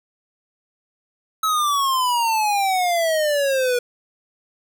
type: exponential sweep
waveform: square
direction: down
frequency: 1300 to 482.6 Hz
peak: -18 dBFS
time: 1.43-3.79 s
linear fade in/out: 5 ms
effects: none